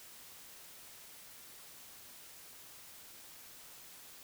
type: silence
effects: white hiss -54 dBFS RMS until 4.23 s